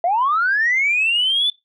sine linear sweep, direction up, 659.3 to 3520 Hz, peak -14 dBFS, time 0.04-1.5 s, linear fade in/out 2 ms, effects noise-tail reverb RT60 0.2 s tail -21 dB re dry + tanh soft clip ceiling -10 dBFS

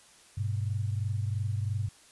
sine tone pair together, 100.48 / 123.47 Hz, G2 / B2, +43 / 0 cents, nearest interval major third, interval 357 cents, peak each -29 / -34 dBFS, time 0.37-1.89 s, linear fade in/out 10 ms, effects white hiss -57 dBFS RMS until 2.11 s + resampled to 24000 Hz

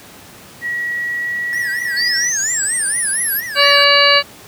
sine tone with pitch glide, 1919 to 1931.2 Hz, A#6 to B6, +50 to -39 cents, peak -18 dBFS, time 0.61-2.31 s, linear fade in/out 50 ms, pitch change +11 cents, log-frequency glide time 0.83-1.73 s
square tone with vibrato, 1760 Hz, A6, in tune, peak -24 dBFS, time 1.53-3.84 s, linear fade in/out 0 ms, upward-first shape triangle, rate 4.3 Hz, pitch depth 230 cents each way
sine linear sweep, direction up, 4348 to 11840 Hz, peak -16 dBFS, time 1.96-3.41 s, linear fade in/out 20 ms
harmonic tone, 570 Hz, C#5, 48 cents sharp, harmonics 1 / 2 / 3 / 4 / 5 / 7 / 8, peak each -16 / -16 / -16 / -16 / -16 / -16 / -16 dBFS, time 3.55-4.23 s, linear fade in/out 50 ms
effects pink hiss -39 dBFS RMS until 4.47 s + high-pass 100 Hz 12 dB/octave

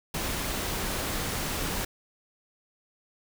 pink noise, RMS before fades -31 dBFS, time 0.14-1.85 s, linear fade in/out 5 ms, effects none

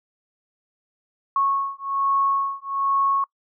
sine beating tone pair, 1100 / 1101.2 Hz, C#6 / C#6, -14 / -12 cents, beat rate 1.2 Hz, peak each -23 dBFS, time 1.36-3.24 s, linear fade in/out 2 ms, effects noise-tail reverb RT60 0.1 s tail -24 dB re dry

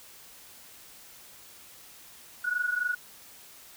sine tone pair together, 1456.3 / 1480 Hz, F#6 / F#6, -28 / 0 cents, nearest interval unison, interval 28 cents, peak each -28 / -31 dBFS, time 2.44-2.95 s, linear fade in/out 10 ms, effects white hiss -51 dBFS RMS until 3.76 s

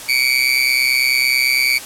30% pulse tone with amplitude modulation, 2282 Hz, C#7, 50 cents sharp, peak -7 dBFS, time 0.08-1.79 s, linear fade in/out 20 ms, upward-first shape sine, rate 129 Hz, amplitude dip 85%, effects white hiss -32 dBFS RMS until 1.85 s + low-pass 12000 Hz 12 dB/octave

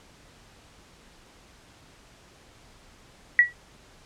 sine tone with exponential decay, 1935 Hz, B6, 36 cents flat, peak -9 dBFS, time 3.39-3.53 s, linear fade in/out 1 ms, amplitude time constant 29 ms, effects pink hiss -54 dBFS RMS until 4.05 s + low-pass 8000 Hz 12 dB/octave

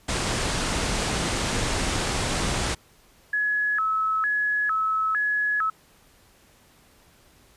pink low-pass noise, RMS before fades -26 dBFS, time 0.08-2.75 s, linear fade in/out 10 ms, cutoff 9500 Hz, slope 48 dB/octave
sine tone with vibrato, 1480 Hz, F#6, in tune, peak -21 dBFS, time 3.33-5.7 s, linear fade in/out 5 ms, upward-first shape square, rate 1.1 Hz, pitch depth 230 cents each way
effects pink hiss -57 dBFS RMS until 7.56 s + resampled to 32000 Hz

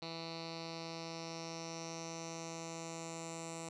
10% pulse tone with low-pass filter sweep, 164.81 Hz, E3, in tune, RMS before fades -45 dBFS, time 0.02-3.69 s, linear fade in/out 2 ms, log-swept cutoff 4300 to 7800 Hz, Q 5.4, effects none

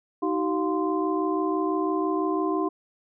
sine tone cluster, 314.5 / 380.5 / 704 / 1039 Hz, D#4 / F#4 / F5 / C6, +19 / +48 / +14 / -12 cents, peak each -26 / -27 / -33 / -30 dBFS, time 0.22-2.69 s, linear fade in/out 10 ms, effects none

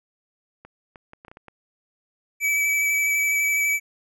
clicks, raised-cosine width 0.5 ms, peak -28 dBFS, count 8, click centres 0.65 / 0.958 / 1.134 / 1.249 / 1.282 / 1.315 / 1.371 / 1.483 s
square tone with vibrato, 2296 Hz, D7, 40 cents flat, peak -20 dBFS, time 2.4-3.8 s, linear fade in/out 50 ms, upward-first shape square, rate 12 Hz, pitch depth 13 cents each way
effects none

